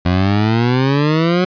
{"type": "exponential sweep", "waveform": "20% pulse", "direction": "up", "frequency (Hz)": [87.31, 185], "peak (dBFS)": -7, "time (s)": [0.05, 1.45], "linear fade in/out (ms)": 10, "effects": ["resampled to 11025 Hz", "8-bit"]}